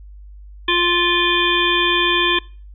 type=harmonic tone; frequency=349.2 Hz; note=F4; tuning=in tune; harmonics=1 / 3 / 5 / 7 / 9 / 10; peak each=-21 / -21 / -21 / -21 / -21 / -21 dBFS; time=0.68-2.39 s; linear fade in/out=5 ms; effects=noise-tail reverb RT60 0.4 s tail -23 dB re dry + added 50 Hz sine -36 dBFS peak until 2.74 s